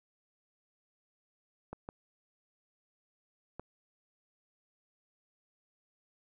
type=clicks; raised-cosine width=1 ms; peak=-27 dBFS; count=3; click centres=1.73 / 1.889 / 3.596 s; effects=none